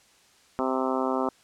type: harmonic tone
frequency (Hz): 130.81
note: C3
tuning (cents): 0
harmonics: 2 / 3 / 4 / 5 / 6 / 7 / 8 / 9 / 10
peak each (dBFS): -29 / -31 / -32 / -33 / -34 / -34 / -35 / -36 / -36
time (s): 0.59-1.29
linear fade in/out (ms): 0
effects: white hiss -59 dBFS RMS until 1.43 s + low-pass 8000 Hz 12 dB/octave